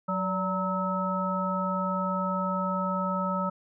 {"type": "harmonic tone with a mistuned harmonic", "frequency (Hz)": 185, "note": "F#3", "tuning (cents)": 0, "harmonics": [1, 3, 5, 7], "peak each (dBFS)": [-30, -33, -34, -30], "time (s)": [0.08, 3.5], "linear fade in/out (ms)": 10, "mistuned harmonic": 3, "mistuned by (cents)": 64, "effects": []}